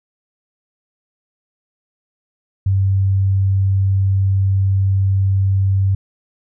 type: tone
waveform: sine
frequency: 96.9 Hz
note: G2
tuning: 20 cents flat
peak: -12 dBFS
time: 2.66-5.95 s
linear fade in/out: 5 ms
effects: none